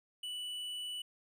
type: tone with tanh clipping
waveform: sine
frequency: 2964 Hz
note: F#7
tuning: 2 cents sharp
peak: -40 dBFS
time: 0.23-1.02 s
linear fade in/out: 5 ms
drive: 9 dB
effects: none